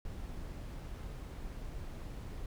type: noise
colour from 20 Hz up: brown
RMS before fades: -43 dBFS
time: 0.05-2.46 s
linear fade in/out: 2 ms
effects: none